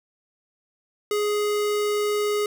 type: tone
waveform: square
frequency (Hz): 416.7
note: G#4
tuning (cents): +6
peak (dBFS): -22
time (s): 1.11-2.46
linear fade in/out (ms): 2
effects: none